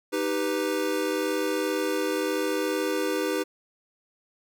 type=chord; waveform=square; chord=Eb augmented; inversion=none; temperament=equal; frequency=311.1 / 392 / 493.9 Hz; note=Eb4 / G4 / B4; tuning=0 / 0 / 0 cents; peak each=-30 dBFS; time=0.12-3.44 s; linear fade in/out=20 ms; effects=none